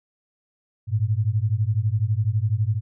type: beating tone pair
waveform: sine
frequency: 101.6 / 113.6 Hz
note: G#2 / A#2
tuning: -38 / -44 cents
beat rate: 12 Hz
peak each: -22 dBFS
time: 0.87-2.81 s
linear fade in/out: 50 ms
effects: none